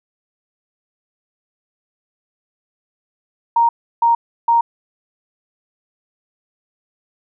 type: tone bursts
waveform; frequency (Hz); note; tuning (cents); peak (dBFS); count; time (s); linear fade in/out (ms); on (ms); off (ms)
sine; 932.3; A#5; 0; -10; 3; 3.56-4.61; 5; 130; 330
effects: none